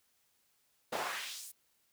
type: noise with high-pass filter sweep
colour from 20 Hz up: brown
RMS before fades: -40 dBFS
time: 0.92-1.52 s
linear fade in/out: 10 ms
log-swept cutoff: 480 to 11000 Hz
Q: 1.4
effects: white hiss -74 dBFS RMS until 1.92 s